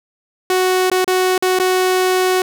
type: tone with dropouts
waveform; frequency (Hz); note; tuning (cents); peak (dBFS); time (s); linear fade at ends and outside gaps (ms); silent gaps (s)
sawtooth; 370; F#4; 0; -9; 0.5-2.42; 2; 0.9-0.915 / 1.045-1.077 / 1.379-1.424 / 1.589-1.598
effects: none